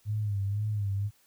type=tone with vibrato; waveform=sine; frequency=102.7 Hz; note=G#2; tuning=19 cents flat; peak=-27 dBFS; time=0.05-1.11 s; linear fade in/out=50 ms; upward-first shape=sine; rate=2 Hz; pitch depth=74 cents each way; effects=white hiss -65 dBFS RMS until 1.26 s